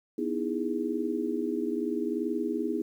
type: chord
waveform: sine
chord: E major seventh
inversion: second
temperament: just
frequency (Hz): 247.2 / 309 / 329.6 / 412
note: B3 / D#4 / E4 / G#4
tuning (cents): +2 / -12 / 0 / -14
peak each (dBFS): -33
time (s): 0.18-2.82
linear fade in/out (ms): 5
effects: 10-bit